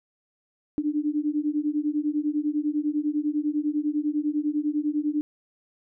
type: beating tone pair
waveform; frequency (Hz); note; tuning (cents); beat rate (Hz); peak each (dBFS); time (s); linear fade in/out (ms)
sine; 293.1 / 303.1; D4 / D#4; -3 / -45; 10; -26; 0.78-5.21; 0
effects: none